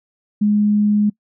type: tone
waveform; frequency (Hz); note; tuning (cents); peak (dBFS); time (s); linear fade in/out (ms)
sine; 208.4; G#3; +6; -12; 0.41-1.1; 10
effects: noise-tail reverb RT60 0.1 s tail -24 dB re dry